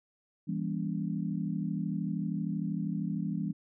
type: chord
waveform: sine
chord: E diminished seventh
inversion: none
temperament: just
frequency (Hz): 164.81 / 197.78 / 237.3 / 284.8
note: E3 / G3 / Bb3 / Db4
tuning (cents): 0 / +16 / +31 / +47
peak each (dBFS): -34 / -34 / -39 / -39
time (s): 0.47-3.53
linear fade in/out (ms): 20
effects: none